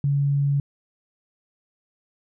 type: tone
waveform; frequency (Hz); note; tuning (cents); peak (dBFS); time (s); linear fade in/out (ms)
sine; 141.3; C#3; +34; -18; 0.04-0.6; 2
effects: none